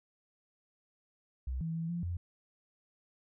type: tone with pitch steps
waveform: sine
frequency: 64.3 / 163.2 / 164.7 / 172.1 / 87.4 Hz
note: C2 / E3 / E3 / F3 / F2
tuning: -30 / -17 / -1 / -25 / +2 cents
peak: -33 dBFS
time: 1.47-2.17 s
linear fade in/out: 5 ms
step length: 140 ms
effects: none